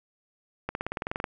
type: accelerating click train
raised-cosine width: 0.5 ms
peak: -15 dBFS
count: 12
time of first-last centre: 0.69-1.242 s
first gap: 61 ms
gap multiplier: 0.96
effects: none